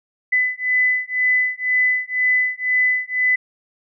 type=beating tone pair; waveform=sine; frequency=2004 / 2006 Hz; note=B6 / B6; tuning=+25 / +26 cents; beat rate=2 Hz; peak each=-19 dBFS; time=0.32-3.36 s; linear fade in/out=10 ms; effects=none